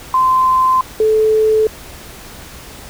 sine tone pair in turn, 1035 / 435.2 Hz, C6 / A4, -19 / -19 cents, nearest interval octave + minor third, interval 1500 cents, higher first, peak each -9 dBFS, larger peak neither, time 0.14-0.81 / 1-1.67 s, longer neither, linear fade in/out 2 ms, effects added 60 Hz sine -43 dBFS peak until 2.89 s + pink hiss -35 dBFS RMS until 2.89 s

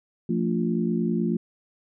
harmonic tone with a mistuned harmonic, 58.27 Hz, A#1, in tune, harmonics 3 / 4 / 5 / 6, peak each -26 / -25 / -34 / -29 dBFS, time 0.29-1.37 s, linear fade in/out 5 ms, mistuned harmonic 4, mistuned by -66 cents, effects none

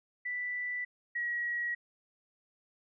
sine tone pair in turn, 1975.5 / 1910.4 Hz, B6 / A#6, 0 / +42 cents, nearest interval minor second, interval 58 cents, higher first, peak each -33 / -31 dBFS, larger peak second, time 0.25-0.85 / 1.15-1.75 s, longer neither, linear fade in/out 10 ms, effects none

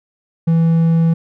triangle tone, 164.81 Hz, E3, in tune, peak -8 dBFS, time 0.47-1.14 s, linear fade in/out 10 ms, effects none

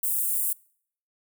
white high-pass noise, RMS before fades -26 dBFS, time 0.03-0.53 s, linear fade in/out 5 ms, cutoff 8300 Hz, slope 48 dB/octave, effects noise-tail reverb RT60 0.6 s tail -25 dB re dry

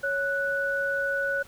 sine tone pair together, 554.4 / 1480.1 Hz, C#5 / F#6, 0 / 0 cents, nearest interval octave + perfect fourth, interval 1700 cents, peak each -29 / -26 dBFS, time 0.03-1.43 s, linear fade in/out 10 ms, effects pink hiss -52 dBFS RMS until 1.47 s

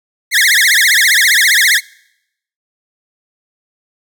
sawtooth tone with vibrato, 1884 Hz, A#6, 18 cents sharp, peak -4 dBFS, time 0.31-1.81 s, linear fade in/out 50 ms, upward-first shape triangle, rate 15 Hz, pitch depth 290 cents each way, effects noise-tail reverb RT60 0.8 s tail -24 dB re dry

